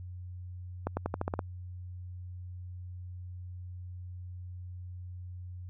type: accelerating click train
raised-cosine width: 1 ms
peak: -17 dBFS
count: 8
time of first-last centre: 0.87-1.392 s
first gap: 100 ms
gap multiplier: 0.9
effects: added 90 Hz sine -40 dBFS peak until 5.69 s